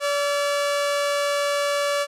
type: tone pair together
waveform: sawtooth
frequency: 574 / 1365.2 Hz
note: D5 / F6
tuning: -40 / -40 cents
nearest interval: octave + minor third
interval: 1500 cents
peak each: -17 / -29 dBFS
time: 0-2.07 s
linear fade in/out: 50 ms
effects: low-pass 10000 Hz 12 dB/octave